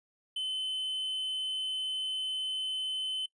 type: tone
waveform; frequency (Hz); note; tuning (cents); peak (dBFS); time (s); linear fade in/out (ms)
triangle; 3049; G7; -49; -30; 0.36-3.26; 5
effects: noise-tail reverb RT60 0.1 s tail -20 dB re dry + resampled to 22050 Hz